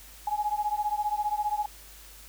sine beating tone pair, 830.6 / 845.6 Hz, G#5 / G#5, 0 / +31 cents, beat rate 15 Hz, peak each -29 dBFS, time 0.27-1.66 s, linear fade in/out 5 ms, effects added 50 Hz sine -51 dBFS peak until 2.28 s + white hiss -50 dBFS RMS until 2.28 s

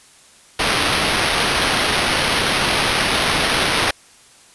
white noise with sample-and-hold, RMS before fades -18 dBFS, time 0.59-3.91 s, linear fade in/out 5 ms, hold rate 7350 Hz, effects white hiss -48 dBFS RMS until 4.54 s + resampled to 24000 Hz

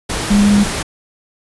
sine tone in noise, 204.2 Hz, G#3, 29 cents flat, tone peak -8 dBFS, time 0.3-0.64 s, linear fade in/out 10 ms, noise pink, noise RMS -20 dBFS, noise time 0.09-0.83 s, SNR +9 dB, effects resampled to 24000 Hz

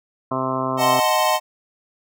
harmonic tone, 130.81 Hz, C3, in tune, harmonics 1 / 2 / 3 / 4 / 5 / 6 / 7 / 8 / 9 / 10, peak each -31 / -27 / -31 / -33 / -27 / -35 / -33 / -25 / -33 / -33 dBFS, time 0.31-1 s, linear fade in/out 5 ms
square chord, D# diminished seventh, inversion none, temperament equal with one note detuned, 622.3 / 740 / 880 / 1041.7 Hz, D#5 / F#5 / A5 / C6, 0 / 0 / 0 / -8 cents, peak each -22 / -23 / -23 / -22 dBFS, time 0.77-1.4 s, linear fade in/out 50 ms
effects none

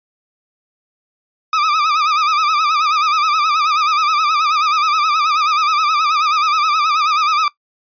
40% pulse tone with vibrato, 1231 Hz, D#6, 19 cents flat, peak -12 dBFS, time 1.53-7.48 s, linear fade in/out 2 ms, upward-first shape sine, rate 9.4 Hz, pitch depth 98 cents each way, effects noise-tail reverb RT60 0.1 s tail -18 dB re dry + resampled to 11025 Hz

